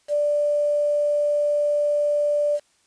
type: tone with quantisation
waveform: sine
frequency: 587.3 Hz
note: D5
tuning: in tune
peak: -18 dBFS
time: 0.08-2.6 s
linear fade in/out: 50 ms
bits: 7
effects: white hiss -63 dBFS RMS until 2.86 s + resampled to 22050 Hz